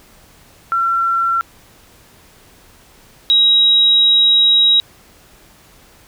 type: tone pair in turn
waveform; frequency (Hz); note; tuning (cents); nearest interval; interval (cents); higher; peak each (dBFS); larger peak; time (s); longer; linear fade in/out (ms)
sine; 1357 / 3825; E6 / A#7; +50 / +44; octave + tritone; 1794; second; -13 / -8; second; 0.72-1.41 / 3.3-4.8; second; 0
effects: pink hiss -47 dBFS RMS until 6.07 s